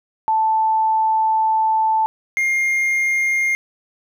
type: tone pair in turn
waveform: sine / triangle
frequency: 880 / 2122 Hz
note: A5 / C7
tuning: 0 / +24 cents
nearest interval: octave + minor third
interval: 1524 cents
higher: second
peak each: -14 / -14 dBFS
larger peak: neither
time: 0.28-2.06 / 2.37-3.55 s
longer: first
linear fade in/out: 0 ms
effects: none